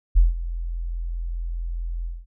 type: tone with ADSR envelope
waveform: sine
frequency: 42.39 Hz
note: E1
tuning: 49 cents sharp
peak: -9 dBFS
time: 0.15-2.26 s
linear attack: 24 ms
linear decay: 160 ms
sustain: -16 dB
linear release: 210 ms
effects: none